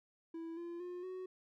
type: tone with pitch steps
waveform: triangle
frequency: 329.6 / 342.8 / 356.5 / 370.8 Hz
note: E4 / F4 / F4 / F#4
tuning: 0 / -32 / +36 / +4 cents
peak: -40 dBFS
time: 0.34-1.26 s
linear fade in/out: 5 ms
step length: 230 ms
effects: none